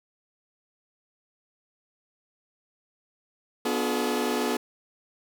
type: chord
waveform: sawtooth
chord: B diminished seventh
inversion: none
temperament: just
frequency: 246.9 / 296.3 / 355.6 / 426.7 Hz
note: B3 / D4 / F4 / Ab4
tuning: 0 / +15 / +31 / +47 cents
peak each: -25 / -29 / -28 / -25 dBFS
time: 3.65-4.57 s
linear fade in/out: 5 ms
effects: none